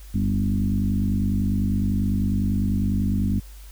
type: tone with frequency modulation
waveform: sine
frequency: 141.9 Hz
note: C#3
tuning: 41 cents sharp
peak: -19 dBFS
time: 0.14-3.4 s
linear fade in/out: 10 ms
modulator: 50 Hz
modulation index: 2.2
effects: added 50 Hz sine -39 dBFS peak until 3.71 s + white hiss -51 dBFS RMS until 3.71 s